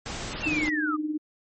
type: noise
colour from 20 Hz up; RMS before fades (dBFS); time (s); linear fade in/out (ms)
pink; -34; 0.06-0.69; 0
type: linear sweep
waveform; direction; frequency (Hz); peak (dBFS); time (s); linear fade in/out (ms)
sine; down; 2794 to 1171; -26; 0.42-0.97; 20
type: tone with tremolo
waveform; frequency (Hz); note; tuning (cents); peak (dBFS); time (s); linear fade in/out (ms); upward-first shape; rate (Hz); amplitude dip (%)
sine; 305; D#4; -34; -23; 0.46-1.18; 10; triangle; 19; 70
effects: MP3 32 kbps